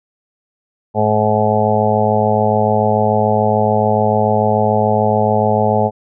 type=harmonic tone; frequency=106.9 Hz; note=A2; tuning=49 cents flat; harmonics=1 / 2 / 4 / 5 / 6 / 7 / 8; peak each=-19 / -19 / -19 / -19 / -19 / -19 / -19 dBFS; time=0.94-5.91 s; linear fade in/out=50 ms; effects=none